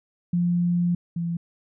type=tone pair in turn; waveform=sine; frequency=174.61 / 169.74 Hz; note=F3 / F3; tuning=0 / -49 cents; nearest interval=unison; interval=49 cents; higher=first; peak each=-19 / -24 dBFS; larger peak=first; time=0.33-0.95 / 1.16-1.37 s; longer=first; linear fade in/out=5 ms; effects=none